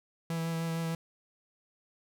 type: tone with vibrato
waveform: 45% pulse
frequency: 164.81 Hz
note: E3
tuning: in tune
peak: -31 dBFS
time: 0.3-0.95 s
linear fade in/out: 2 ms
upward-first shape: sine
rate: 6.5 Hz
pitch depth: 13 cents each way
effects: none